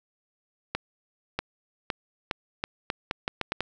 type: accelerating click train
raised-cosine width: 0.3 ms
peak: -11 dBFS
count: 11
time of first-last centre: 0.75-3.606 s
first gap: 640 ms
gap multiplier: 0.8
effects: none